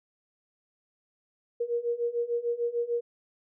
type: beating tone pair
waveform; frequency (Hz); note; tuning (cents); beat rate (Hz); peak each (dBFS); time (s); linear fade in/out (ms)
sine; 470 / 476.7; A#4 / A#4; +14 / +39; 6.7; -31 / -29; 1.6-3.01; 10
effects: none